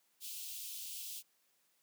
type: high-pass noise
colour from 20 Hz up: white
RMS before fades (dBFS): -45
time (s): 0.2-1.23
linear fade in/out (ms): 50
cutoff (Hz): 2700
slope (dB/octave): 48
effects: white hiss -75 dBFS RMS until 1.82 s + high-pass 150 Hz 12 dB/octave